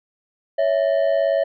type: ring-modulated tone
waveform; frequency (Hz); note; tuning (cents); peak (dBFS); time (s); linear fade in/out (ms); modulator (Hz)
triangle; 607; D#5; -43; -11; 0.58-1.44; 10; 49
effects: resampled to 11025 Hz